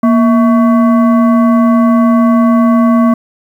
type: tone with frequency modulation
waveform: sine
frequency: 235.7 Hz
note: A#3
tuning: 19 cents sharp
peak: -5 dBFS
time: 0.03-3.14 s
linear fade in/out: 5 ms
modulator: 887 Hz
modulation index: 0.6
effects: 7-bit